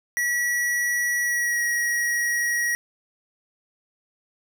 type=tone with pitch glide; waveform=square; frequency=1933 to 1903.1 Hz; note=B6 to A#6; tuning=-38 to +35 cents; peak=-22 dBFS; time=0.17-2.75 s; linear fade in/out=0 ms; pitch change=-27 cents; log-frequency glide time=1.23-1.62 s; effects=10-bit

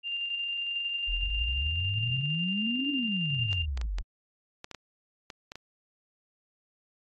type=tone with tremolo; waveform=sine; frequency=2794 Hz; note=F7; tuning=in tune; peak=-29 dBFS; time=0.03-3.66 s; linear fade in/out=50 ms; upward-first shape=square; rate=11 Hz; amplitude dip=25%
type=exponential two-way sweep; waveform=sine; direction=up then down; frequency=40.46 to 293.7 to 40.46 Hz; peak=-29 dBFS; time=1.08-4.02 s; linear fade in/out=10 ms; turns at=2.91 s
type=clicks; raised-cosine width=0.2 ms; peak=-23 dBFS; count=10; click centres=3.53 / 3.775 / 3.814 / 3.985 / 4.644 / 4.713 / 4.747 / 5.302 / 5.519 / 5.556 s
effects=AAC 32 kbps

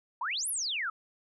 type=exponential two-way sweep; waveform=sine; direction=up then down; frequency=880 to 11680 to 1236 Hz; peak=-30 dBFS; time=0.21-0.9 s; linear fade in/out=5 ms; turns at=0.49 s; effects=none

